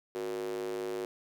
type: tone with high-pass filter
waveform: square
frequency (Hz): 52.4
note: G#1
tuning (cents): +16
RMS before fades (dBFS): -36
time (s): 0.15-1.05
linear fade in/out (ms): 0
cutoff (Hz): 400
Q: 8.8
effects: none